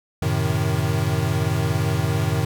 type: chord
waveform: square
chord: F# diminished seventh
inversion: none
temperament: equal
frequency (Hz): 92.5 / 110 / 130.81 / 155.56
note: F#2 / A2 / C3 / Eb3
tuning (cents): 0 / 0 / 0 / 0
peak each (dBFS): -26 / -25 / -27 / -25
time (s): 0.22-2.45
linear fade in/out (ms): 5
effects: none